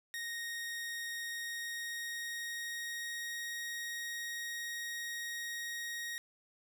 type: tone with pitch glide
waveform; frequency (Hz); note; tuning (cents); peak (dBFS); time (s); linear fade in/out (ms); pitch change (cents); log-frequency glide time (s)
sawtooth; 1864.7 to 1877.7; A#6 to A#6; 0 to +12; -35; 0.14-6.18; 0; +12; 1.18-3.61
effects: none